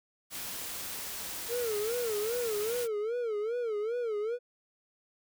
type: noise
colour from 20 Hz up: white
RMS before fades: -39 dBFS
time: 0.3-2.88 s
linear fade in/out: 50 ms
type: tone with vibrato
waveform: triangle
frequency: 450 Hz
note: A4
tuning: 39 cents sharp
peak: -28 dBFS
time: 1.48-4.39 s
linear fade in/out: 50 ms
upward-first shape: sine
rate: 2.5 Hz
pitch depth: 150 cents each way
effects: none